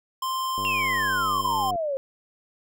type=tone; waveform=square; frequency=1046.5 Hz; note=C6; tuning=in tune; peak=-26 dBFS; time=0.22-1.71 s; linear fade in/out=5 ms
type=click train; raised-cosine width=2 ms; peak=-25 dBFS; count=118; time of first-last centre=0.58-1.757 s; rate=99.4 Hz
type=exponential sweep; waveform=sine; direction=down; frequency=2817 to 526 Hz; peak=-24 dBFS; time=0.65-1.97 s; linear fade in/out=0 ms
effects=none